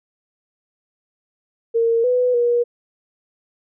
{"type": "tone with pitch steps", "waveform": "sine", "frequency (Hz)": [460.2, 497.6, 478.8], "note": ["A#4", "B4", "A#4"], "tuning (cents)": [-22, 13, 46], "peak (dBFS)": -14, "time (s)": [1.74, 2.64], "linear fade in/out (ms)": 20, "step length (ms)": 300, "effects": []}